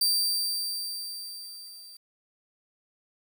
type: tone with level ramp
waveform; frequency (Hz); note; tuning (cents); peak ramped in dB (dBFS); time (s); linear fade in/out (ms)
sawtooth; 4678; D8; -8; -18 to -43; 0.01-1.97; 5
effects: 10-bit